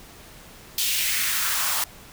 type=noise with high-pass filter sweep; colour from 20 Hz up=white; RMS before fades=-24 dBFS; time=0.78-1.84 s; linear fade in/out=2 ms; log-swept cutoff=3300 to 810 Hz; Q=2.1; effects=pink hiss -46 dBFS RMS until 2.12 s